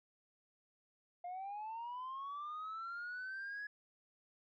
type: linear sweep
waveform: sine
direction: up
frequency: 698.5 to 1689 Hz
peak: -40 dBFS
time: 1.24-3.67 s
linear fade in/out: 5 ms
effects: tanh soft clip ceiling -40 dBFS